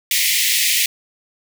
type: high-pass noise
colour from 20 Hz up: pink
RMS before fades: -17 dBFS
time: 0.11-0.86 s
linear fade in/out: 2 ms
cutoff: 1900 Hz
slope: 96 dB/octave
effects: none